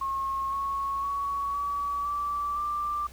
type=tone with pitch steps; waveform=sine; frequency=1083 / 1101.9 / 1121.2 / 1140.8 / 1160.7 / 1181 Hz; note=C#6 / C#6 / C#6 / C#6 / D6 / D6; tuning=-41 / -11 / +19 / +49 / -21 / +9 cents; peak=-27 dBFS; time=0.01-3.07 s; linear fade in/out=5 ms; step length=510 ms; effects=added 60 Hz sine -47 dBFS peak until 3.12 s + pink hiss -52 dBFS RMS until 3.12 s